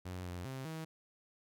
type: tone with pitch steps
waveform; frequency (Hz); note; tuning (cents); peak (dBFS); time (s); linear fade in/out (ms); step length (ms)
sawtooth; 90.9 / 88.8 / 132.4 / 160; F#2 / F2 / C3 / D#3; -30 / +29 / +21 / +49; -37; 0.05-0.85; 10; 200
effects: none